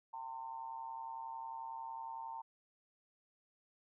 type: tone with amplitude modulation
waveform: sine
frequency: 908 Hz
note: A#5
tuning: 46 cents flat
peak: -39 dBFS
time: 0.13-2.42 s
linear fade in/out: 10 ms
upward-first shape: sine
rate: 131 Hz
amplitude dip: 75%
effects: none